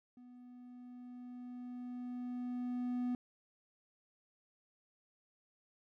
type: tone with level ramp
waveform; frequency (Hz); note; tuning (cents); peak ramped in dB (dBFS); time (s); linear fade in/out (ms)
triangle; 246.9; B3; 0; -52 to -31; 0.17-3.15; 2
effects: none